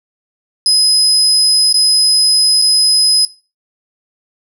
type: tone with dropouts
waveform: 35% pulse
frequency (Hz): 5050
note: D#8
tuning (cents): +25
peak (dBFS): -6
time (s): 0.66-3.25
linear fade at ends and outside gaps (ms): 1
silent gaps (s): 1.727-1.742 / 2.617-2.621
effects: noise-tail reverb RT60 0.3 s tail -17 dB re dry